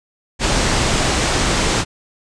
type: low-pass noise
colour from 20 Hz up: pink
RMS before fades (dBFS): -17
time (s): 0.39-1.85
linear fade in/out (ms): 50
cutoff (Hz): 8700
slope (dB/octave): 48
effects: none